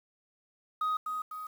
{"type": "tone with echo", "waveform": "sine", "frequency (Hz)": 1253, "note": "D#6", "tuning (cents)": 12, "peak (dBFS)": -25, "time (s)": [0.81, 0.97], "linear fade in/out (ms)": 5, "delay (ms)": 250, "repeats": 2, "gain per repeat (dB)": -6, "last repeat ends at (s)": 1.47, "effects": ["tanh soft clip ceiling -26 dBFS", "9-bit"]}